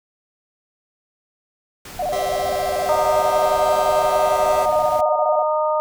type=noise; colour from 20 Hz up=pink; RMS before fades=-36 dBFS; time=1.85-5.01 s; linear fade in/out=5 ms
type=tone with vibrato; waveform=sine; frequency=659.3 Hz; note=E5; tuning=in tune; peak=-20 dBFS; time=1.99-5.43 s; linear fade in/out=5 ms; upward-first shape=square; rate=15 Hz; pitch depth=170 cents each way
type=chord; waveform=sawtooth; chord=C major; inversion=second; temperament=just; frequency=392.4 / 523.3 / 654.1 Hz; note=G4 / C5 / E5; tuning=+2 / 0 / -14 cents; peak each=-26 dBFS; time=2.12-4.66 s; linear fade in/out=10 ms
type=harmonic tone; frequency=306.9 Hz; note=D#4; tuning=24 cents flat; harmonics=2 / 3 / 4; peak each=-19 / -22 / -24 dBFS; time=2.89-5.8 s; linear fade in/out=0 ms
effects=none